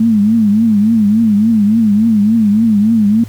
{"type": "tone with vibrato", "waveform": "sine", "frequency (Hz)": 216.1, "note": "A3", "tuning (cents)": -31, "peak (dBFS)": -7, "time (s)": [0, 3.24], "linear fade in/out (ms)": 5, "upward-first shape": "triangle", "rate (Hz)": 3.5, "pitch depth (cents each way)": 140, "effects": ["added 105 Hz sine -27 dBFS peak until 3.28 s", "pink hiss -41 dBFS RMS until 3.28 s"]}